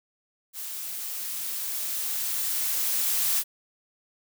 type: noise with level ramp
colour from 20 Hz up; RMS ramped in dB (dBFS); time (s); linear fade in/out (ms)
blue; -36 to -24; 0.53-3.44; 50
effects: none